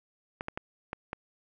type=clicks; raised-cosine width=0.5 ms; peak=-19 dBFS; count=5; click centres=0.409 / 0.484 / 0.575 / 0.931 / 1.131 s; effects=none